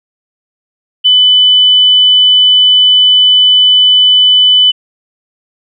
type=tone; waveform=sine; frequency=3000 Hz; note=F#7; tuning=23 cents sharp; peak=-3 dBFS; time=1.04-4.72 s; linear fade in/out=20 ms; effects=none